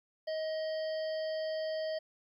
harmonic tone with a mistuned harmonic, 630 Hz, D#5, 21 cents sharp, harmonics 1 / 3 / 5 / 7 / 8, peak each -33 / -48 / -51 / -49 / -52 dBFS, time 0.27-1.99 s, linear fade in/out 10 ms, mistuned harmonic 7, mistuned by +62 cents, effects 12-bit

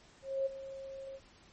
sine tone with ADSR envelope, 540 Hz, C#5, 45 cents flat, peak -28 dBFS, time 0.22-1.2 s, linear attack 240 ms, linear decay 17 ms, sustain -14 dB, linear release 52 ms, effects pink hiss -61 dBFS RMS until 1.52 s + MP3 32 kbps

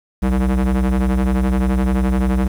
square ring-modulated tone, 65.41 Hz, C2, in tune, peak -12 dBFS, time 0.22-2.48 s, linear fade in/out 10 ms, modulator 125 Hz, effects low-pass 2000 Hz 12 dB/octave + 7-bit

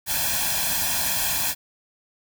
white noise with comb filter, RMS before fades -24 dBFS, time 0.06-1.55 s, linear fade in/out 50 ms, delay 1.2 ms, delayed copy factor +0.85, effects none

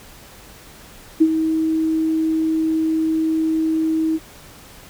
sine tone with ADSR envelope, 319.1 Hz, D#4, 44 cents sharp, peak -7 dBFS, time 1.2-4.19 s, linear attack 17 ms, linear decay 55 ms, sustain -9 dB, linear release 37 ms, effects pink hiss -43 dBFS RMS until 4.89 s

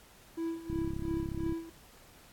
triangle tone with tremolo, 330.1 Hz, E4, 2 cents sharp, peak -29 dBFS, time 0.37-1.7 s, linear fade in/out 10 ms, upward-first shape sine, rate 2.9 Hz, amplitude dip 80%
click train, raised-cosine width 5 ms, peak -25 dBFS, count 29, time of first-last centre 0.7-1.524 s, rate 34 Hz
effects pink hiss -58 dBFS RMS until 2.32 s + AAC 64 kbps

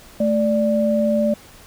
sine tone pair together, 219.4 / 587.3 Hz, A3 / D5, -5 / 0 cents, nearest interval octave + perfect fourth, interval 1705 cents, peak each -18 dBFS, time 0.2-1.34 s, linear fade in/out 5 ms, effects pink hiss -45 dBFS RMS until 1.66 s

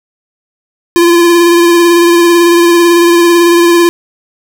square tone with vibrato, 343.3 Hz, F4, 30 cents flat, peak -4 dBFS, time 0.96-3.89 s, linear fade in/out 0 ms, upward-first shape sine, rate 18 Hz, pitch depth 24 cents each way, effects none

